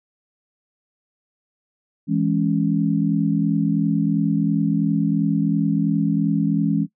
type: chord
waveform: sine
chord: C# minor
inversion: first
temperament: equal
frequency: 164.81 / 207.7 / 277.2 Hz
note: E3 / G#3 / C#4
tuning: 0 / 0 / 0 cents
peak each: -21 dBFS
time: 2.07-6.87 s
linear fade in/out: 50 ms
effects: noise-tail reverb RT60 0.1 s tail -17 dB re dry